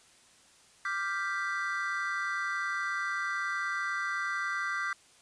triangle chord, G dominant seventh, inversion second, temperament equal with one note detuned, 1178.1 / 1396.9 / 1568 / 1975.5 Hz, D6 / F6 / G6 / B6, +5 / 0 / 0 / 0 cents, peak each -34 / -36 / -33 / -35 dBFS, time 0.85-4.93 s, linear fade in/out 2 ms, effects white hiss -60 dBFS RMS until 5.21 s + resampled to 22050 Hz

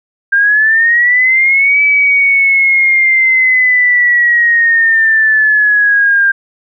sine linear two-way sweep, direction up then down, 1591 to 2300 to 1591 Hz, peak -6 dBFS, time 0.32-6.32 s, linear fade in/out 10 ms, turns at 1.82 s, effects none

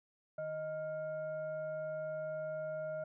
sine tone with frequency modulation, 624 Hz, D#5, 5 cents sharp, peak -37 dBFS, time 0.38-3.04 s, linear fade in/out 5 ms, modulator 778 Hz, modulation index 0.44, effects none

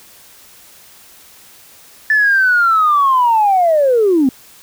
sine linear sweep, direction down, 1760 to 246.9 Hz, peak -8 dBFS, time 2.1-4.29 s, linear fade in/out 2 ms, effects tanh soft clip ceiling -4 dBFS + white hiss -43 dBFS RMS until 4.62 s

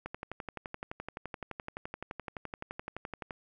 click train, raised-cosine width 0.5 ms, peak -23 dBFS, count 39, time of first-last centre 0.06-3.308 s, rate 11.7 Hz, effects none

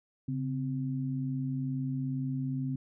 sine tone pair together, 137.6 / 259.8 Hz, C#3 / C4, -12 / -12 cents, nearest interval major seventh, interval 1100 cents, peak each -32 / -34 dBFS, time 0.28-2.76 s, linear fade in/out 5 ms, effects none

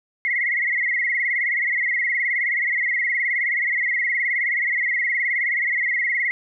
sine tone with vibrato, 2031 Hz, B6, 48 cents sharp, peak -19 dBFS, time 0.25-6.31 s, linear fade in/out 0 ms, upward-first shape sine, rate 19 Hz, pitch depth 120 cents each way, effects none

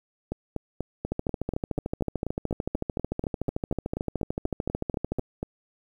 two click trains, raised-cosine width 2 ms, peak -14 / -16 dBFS, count 56 / 22, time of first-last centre 1.12-5.194 / 0.32-5.429 s, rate 13.5 / 4.11 Hz, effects 9-bit

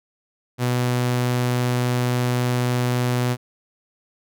sawtooth tone, 123.6 Hz, B2, 2 cents sharp, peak -15 dBFS, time 0.58-3.37 s, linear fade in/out 50 ms, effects none

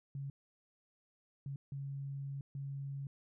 sine tone bursts at uneven times, 138.59 Hz, C#3, in tune, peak -39 dBFS, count 4, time 0.15-0.3 / 1.46-1.56 / 1.72-2.41 / 2.55-3.07 s, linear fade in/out 2 ms, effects none

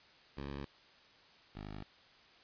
10% pulse tone pair in turn, 70 / 51.31 Hz, C#2 / G#1, +18 / -20 cents, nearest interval perfect fourth, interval 538 cents, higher first, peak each -33 / -36 dBFS, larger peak first, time 0.37-0.65 / 1.55-1.83 s, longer neither, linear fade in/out 5 ms, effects white hiss -62 dBFS RMS until 2.43 s + resampled to 11025 Hz

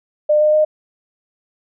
sine tone with pitch steps, 602 / 607.9 / 613.9 Hz, D5 / D#5 / D#5, +43 / -40 / -23 cents, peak -10 dBFS, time 0.29-0.65 s, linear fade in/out 10 ms, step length 120 ms, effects none

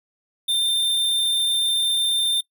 square tone, 3593 Hz, A7, 36 cents sharp, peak -19 dBFS, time 0.48-2.41 s, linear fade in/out 10 ms, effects noise-tail reverb RT60 0.1 s tail -20 dB re dry

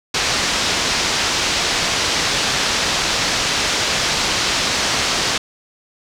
white low-pass noise, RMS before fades -19 dBFS, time 0.14-5.38 s, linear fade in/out 5 ms, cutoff 6000 Hz, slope 24 dB/octave, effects none

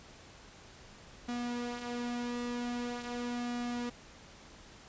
sawtooth tone with flanger, 241.7 Hz, B3, 37 cents flat, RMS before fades -37 dBFS, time 1.28-3.9 s, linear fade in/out 10 ms, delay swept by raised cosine 1.9 to 7 ms, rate 0.44 Hz, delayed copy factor -0.5, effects pink hiss -54 dBFS RMS until 4.88 s + resampled to 16000 Hz

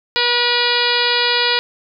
harmonic tone with a mistuned harmonic, 482.9 Hz, B4, 39 cents flat, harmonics 1 / 2 / 3 / 4 / 5 / 6 / 7 / 8 / 9 / 10, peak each -23 / -23 / -23 / -23 / -23 / -23 / -23 / -23 / -23 / -23 dBFS, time 0.16-1.59 s, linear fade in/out 0 ms, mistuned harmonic 9, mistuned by -30 cents, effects none

